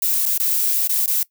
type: noise with dropouts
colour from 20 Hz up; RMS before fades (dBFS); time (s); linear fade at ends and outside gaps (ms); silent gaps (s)
violet; -19; 0.02-1.23; 2; 0.255-0.262 / 0.378-0.399 / 0.874-0.894 / 1.06-1.077
effects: noise-tail reverb RT60 0.1 s tail -20 dB re dry